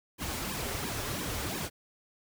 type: noise with flanger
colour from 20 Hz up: pink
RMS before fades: -35 dBFS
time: 0.18-1.7 s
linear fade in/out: 50 ms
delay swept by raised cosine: 1.4 to 6.4 ms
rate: 2.9 Hz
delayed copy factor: -1
effects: none